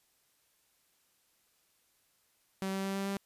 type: tone with pitch steps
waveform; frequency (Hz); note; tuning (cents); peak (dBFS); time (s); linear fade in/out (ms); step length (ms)
sawtooth; 192 / 193.34 / 194.68 / 196.03 / 197.4; G3 / G3 / G3 / G3 / G3; -36 / -24 / -12 / 0 / +12; -29; 2.62-3.17; 0; 110
effects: white hiss -72 dBFS RMS until 3.25 s + resampled to 32000 Hz